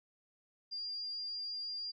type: tone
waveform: sine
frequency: 4798 Hz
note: D8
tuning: 36 cents sharp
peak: -38 dBFS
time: 0.71-1.92 s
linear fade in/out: 20 ms
effects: none